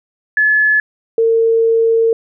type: tone pair in turn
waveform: sine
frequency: 1716 / 454.5 Hz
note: A6 / A#4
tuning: -44 / -44 cents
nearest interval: octave + major seventh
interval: 2300 cents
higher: first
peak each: -9 dBFS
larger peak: neither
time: 0.37-0.8 / 1.18-2.13 s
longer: second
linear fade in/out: 2 ms
effects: none